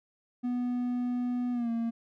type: tone with pitch glide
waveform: triangle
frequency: 245.9 to 230.8 Hz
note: B3 to A#3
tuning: -7 to -17 cents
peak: -26 dBFS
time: 0.43-1.91 s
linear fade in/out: 20 ms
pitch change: -110 cents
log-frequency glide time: 1.52-1.7 s
effects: none